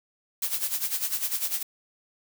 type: noise with tremolo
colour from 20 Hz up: blue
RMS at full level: -26 dBFS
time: 0.42-1.63 s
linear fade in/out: 5 ms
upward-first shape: sine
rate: 10 Hz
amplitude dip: 75%
effects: none